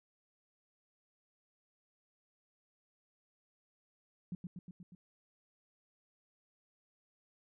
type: tone with echo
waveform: sine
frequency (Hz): 178.4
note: F3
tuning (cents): +37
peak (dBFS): -37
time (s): 4.32-4.35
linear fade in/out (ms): 2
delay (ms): 120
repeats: 5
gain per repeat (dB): -3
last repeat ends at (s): 4.95
effects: none

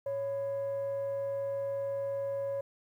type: tone with frequency modulation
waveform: sine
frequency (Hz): 554.4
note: C#5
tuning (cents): 0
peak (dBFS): -30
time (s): 0.06-2.61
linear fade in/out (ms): 5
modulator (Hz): 443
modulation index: 0.23
effects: tanh soft clip ceiling -28 dBFS + 11-bit

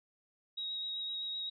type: tone with vibrato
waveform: sine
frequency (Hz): 3800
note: A#7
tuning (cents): +33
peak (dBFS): -36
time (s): 0.57-1.5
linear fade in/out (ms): 10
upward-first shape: sine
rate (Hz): 7.8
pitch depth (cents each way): 13
effects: none

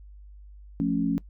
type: chord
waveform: sine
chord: F augmented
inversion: none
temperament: equal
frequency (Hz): 174.61 / 220 / 277.2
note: F3 / A3 / C#4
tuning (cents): 0 / 0 / 0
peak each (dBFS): -28 / -28 / -25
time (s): 0.8-1.18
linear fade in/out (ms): 0
effects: noise-tail reverb RT60 0.1 s tail -21 dB re dry + added 50 Hz sine -44 dBFS peak until 1.29 s

